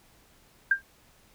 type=tone with exponential decay; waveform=sine; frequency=1593 Hz; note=G6; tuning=27 cents sharp; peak=-15 dBFS; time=0.71-0.82 s; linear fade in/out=5 ms; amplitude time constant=22 ms; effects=pink hiss -60 dBFS RMS until 1.34 s